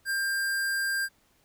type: tone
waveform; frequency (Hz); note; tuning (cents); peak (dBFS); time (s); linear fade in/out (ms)
square; 1593; G6; +27; -27; 0.05-1.09; 50
effects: pink hiss -66 dBFS RMS until 1.44 s